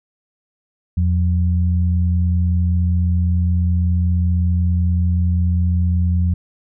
sine tone pair together, 84.5 / 179.25 Hz, E2 / F3, +43 / +45 cents, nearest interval octave + minor second, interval 1302 cents, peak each -14 / -22 dBFS, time 0.97-6.34 s, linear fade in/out 5 ms, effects none

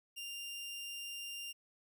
sawtooth tone, 2794 Hz, F7, in tune, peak -39 dBFS, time 0.16-1.53 s, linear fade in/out 20 ms, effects none

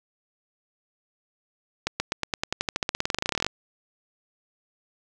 accelerating click train, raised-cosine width 0.2 ms, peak -7 dBFS, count 28, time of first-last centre 1.87-3.465 s, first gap 130 ms, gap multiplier 0.93, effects none

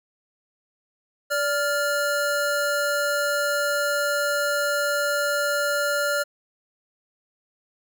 square tone pair together, 580 / 1399.5 Hz, D5 / F6, -22 / +3 cents, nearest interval octave + minor third, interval 1525 cents, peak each -25 dBFS, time 1.3-6.24 s, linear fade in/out 20 ms, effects none

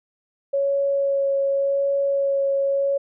sine tone with vibrato, 554.4 Hz, C#5, in tune, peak -18 dBFS, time 0.53-2.98 s, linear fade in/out 10 ms, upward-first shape sine, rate 0.88 Hz, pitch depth 10 cents each way, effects none

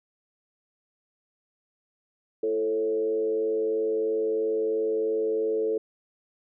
sine tone with frequency modulation, 440 Hz, A4, in tune, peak -23 dBFS, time 2.43-5.78 s, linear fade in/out 5 ms, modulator 103 Hz, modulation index 0.62, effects none

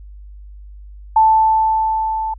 sine tone with level ramp, 880 Hz, A5, in tune, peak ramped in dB -7 to -19 dBFS, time 1.16-2.34 s, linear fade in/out 5 ms, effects added 50 Hz sine -34 dBFS peak until 2.38 s

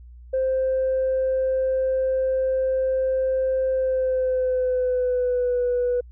sine tone with pitch glide, 523.3 to 491.1 Hz, C5 to B4, 0 to -10 cents, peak -18 dBFS, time 0.33-6.01 s, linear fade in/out 10 ms, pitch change -110 cents, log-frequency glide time 3.71-5.62 s, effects tanh soft clip ceiling -16 dBFS + added 60 Hz sine -41 dBFS peak until 6.11 s

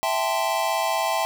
square chord, A minor seventh, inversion second, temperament equal with one note detuned, 659.3 / 784 / 880 / 1038.1 Hz, E5 / G5 / A5 / C6, 0 / 0 / 0 / -14 cents, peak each -27 / -28 / -28 / -29 dBFS, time 0.03-1.25 s, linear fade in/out 0 ms, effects none

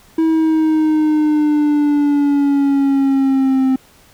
triangle exponential sweep, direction down, 323.8 to 261.6 Hz, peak -9 dBFS, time 0.18-3.76 s, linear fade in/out 5 ms, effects pink hiss -48 dBFS RMS until 4.13 s

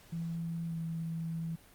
sine tone with pitch glide, 166.7 to 164.12 Hz, E3 to E3, +20 to -7 cents, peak -34 dBFS, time 0.12-1.56 s, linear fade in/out 10 ms, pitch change -27 cents, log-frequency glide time 0.69-0.75 s, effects pink hiss -59 dBFS RMS until 1.74 s + Opus 48 kbps

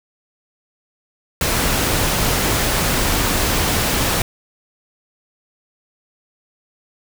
pink noise, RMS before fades -18 dBFS, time 1.41-4.22 s, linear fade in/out 2 ms, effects none

